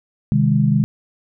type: chord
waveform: sine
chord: Ab major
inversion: first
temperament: equal with one note detuned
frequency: 130.81 / 155.56 / 205.3 Hz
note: C3 / Eb3 / Ab3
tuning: 0 / 0 / -20 cents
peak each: -17 dBFS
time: 0.32-0.84 s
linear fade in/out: 0 ms
effects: none